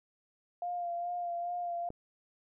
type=tone with vibrato; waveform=sine; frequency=698.5 Hz; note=F5; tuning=in tune; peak=-33 dBFS; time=0.62-1.89 s; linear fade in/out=2 ms; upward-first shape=sine; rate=2.4 Hz; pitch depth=25 cents each way
type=click; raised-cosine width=2 ms; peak=-29 dBFS; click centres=1.904 s
effects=none